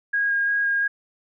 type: tone with vibrato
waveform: sine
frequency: 1632 Hz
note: G#6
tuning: 31 cents flat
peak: -19 dBFS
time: 0.13-0.88 s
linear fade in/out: 10 ms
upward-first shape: square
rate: 2.9 Hz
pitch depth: 8 cents each way
effects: none